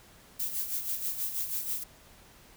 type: noise with tremolo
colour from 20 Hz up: violet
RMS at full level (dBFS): -31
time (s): 0.39-1.84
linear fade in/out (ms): 10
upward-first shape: sine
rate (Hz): 6.2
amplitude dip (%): 60
effects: pink hiss -56 dBFS RMS until 2.56 s